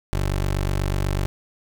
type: tone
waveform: 20% pulse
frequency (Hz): 48.12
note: G1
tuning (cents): -31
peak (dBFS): -16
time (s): 0.13-1.26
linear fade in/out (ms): 0
effects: none